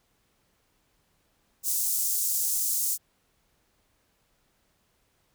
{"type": "high-pass noise", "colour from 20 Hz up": "pink", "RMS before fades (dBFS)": -27, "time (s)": [1.63, 2.98], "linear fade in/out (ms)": 50, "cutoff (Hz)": 6800, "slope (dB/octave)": 24, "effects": ["pink hiss -70 dBFS RMS until 5.34 s"]}